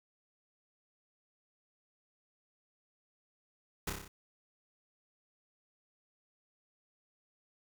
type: noise with echo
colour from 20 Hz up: pink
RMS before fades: -35 dBFS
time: 3.87-3.9 s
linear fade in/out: 5 ms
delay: 30 ms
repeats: 6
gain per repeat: -3 dB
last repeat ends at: 4.08 s
effects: none